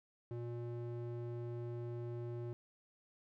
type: tone with band-pass filter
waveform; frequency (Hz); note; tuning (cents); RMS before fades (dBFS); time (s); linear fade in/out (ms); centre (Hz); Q
square; 119.1; A#2; +38; -43; 0.31-2.53; 0; 260; 1.6
effects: none